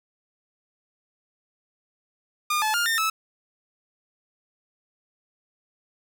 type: tone with pitch steps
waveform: sawtooth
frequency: 1213 / 864 / 1410 / 1815 / 1303 Hz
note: D#6 / A5 / F6 / A#6 / E6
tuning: -44 / -32 / +16 / -47 / -20 cents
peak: -18 dBFS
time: 2.5-3.1 s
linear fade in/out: 5 ms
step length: 120 ms
effects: none